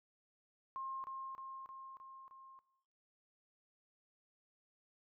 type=tone with echo; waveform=sine; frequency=1066 Hz; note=C6; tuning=32 cents sharp; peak=-40 dBFS; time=0.76-1.04 s; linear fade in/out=0 ms; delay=310 ms; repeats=5; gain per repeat=-3 dB; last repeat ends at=2.59 s; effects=noise-tail reverb RT60 0.9 s tail -19 dB re dry